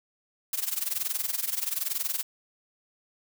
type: noise with amplitude modulation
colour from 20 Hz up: blue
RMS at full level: -27 dBFS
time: 0.53-2.23 s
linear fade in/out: 2 ms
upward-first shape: sine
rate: 21.1 Hz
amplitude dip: 85%
effects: none